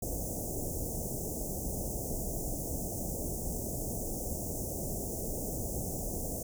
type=band-stop noise; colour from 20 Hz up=pink; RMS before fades=-36 dBFS; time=0.02-6.43 s; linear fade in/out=5 ms; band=720 to 6200 Hz; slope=48 dB/octave; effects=none